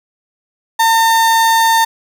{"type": "tone", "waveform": "35% pulse", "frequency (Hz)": 906, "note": "A#5", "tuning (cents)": -50, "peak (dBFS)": -7, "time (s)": [0.79, 1.85], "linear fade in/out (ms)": 10, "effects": []}